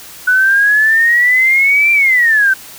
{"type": "exponential two-way sweep", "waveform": "sine", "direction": "up then down", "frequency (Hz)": [1480, 2371, 1522], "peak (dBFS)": -7, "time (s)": [0.27, 2.54], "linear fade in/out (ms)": 10, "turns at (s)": 1.92, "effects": ["white hiss -34 dBFS RMS until 2.78 s"]}